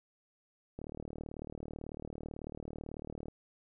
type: click train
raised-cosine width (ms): 2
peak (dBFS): -29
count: 96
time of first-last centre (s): 0.79-3.283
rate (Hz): 38.1
effects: none